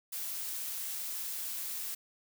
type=noise with amplitude modulation; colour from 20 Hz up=blue; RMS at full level=-37 dBFS; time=0.12-1.95 s; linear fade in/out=10 ms; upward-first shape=sine; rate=169 Hz; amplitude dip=25%; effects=none

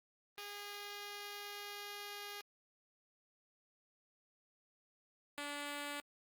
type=tone pair in turn; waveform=5% pulse; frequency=409.2 / 289.3 Hz; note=G#4 / D4; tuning=-26 / -26 cents; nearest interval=tritone; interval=600 cents; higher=first; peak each=-34 / -30 dBFS; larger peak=second; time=0.38-2.41 / 5.38-6 s; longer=first; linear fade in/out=0 ms; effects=Opus 24 kbps

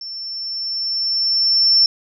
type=tone with level ramp; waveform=sine; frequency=5390 Hz; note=E8; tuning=38 cents sharp; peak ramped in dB=-28 to -9 dBFS; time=0.01-1.86 s; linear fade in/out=2 ms; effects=none

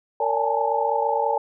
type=tone cluster; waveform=sine; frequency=459.4 / 573 / 818 / 847 / 893 Hz; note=A#4 / D5 / G#5 / G#5 / A5; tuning=-25 / -43 / -26 / +34 / +25 cents; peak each=-26 dBFS; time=0.2-1.38 s; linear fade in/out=5 ms; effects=none

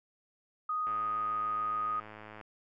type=tone; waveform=sine; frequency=1244.5 Hz; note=D#6; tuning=in tune; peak=-30 dBFS; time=0.69-2 s; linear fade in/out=5 ms
type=click train; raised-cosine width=0.5 ms; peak=-32 dBFS; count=166; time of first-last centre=0.87-2.412 s; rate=107 Hz
effects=none

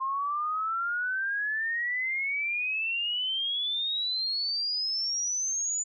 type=exponential sweep; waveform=sine; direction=up; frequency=1054 to 7040 Hz; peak=-27 dBFS; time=0-5.84 s; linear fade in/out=20 ms; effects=none

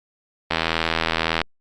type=click train; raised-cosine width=0.3 ms; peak=-3 dBFS; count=75; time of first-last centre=0.51-1.416 s; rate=81.7 Hz; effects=Opus 32 kbps

